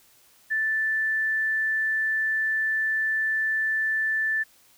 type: tone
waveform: sine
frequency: 1760 Hz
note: A6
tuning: in tune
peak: -22 dBFS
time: 0.5-4.44 s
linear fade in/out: 20 ms
effects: white hiss -58 dBFS RMS until 4.77 s